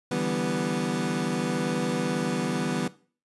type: chord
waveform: 25% pulse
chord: E minor seventh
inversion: third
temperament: equal with one note detuned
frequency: 146.83 / 164.81 / 194.98 / 246.9 Hz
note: D3 / E3 / G3 / B3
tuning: 0 / 0 / -9 / 0 cents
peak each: -31 / -28 / -28 / -25 dBFS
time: 0.11-2.88 s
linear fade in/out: 5 ms
effects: noise-tail reverb RT60 0.4 s tail -18 dB re dry + resampled to 24000 Hz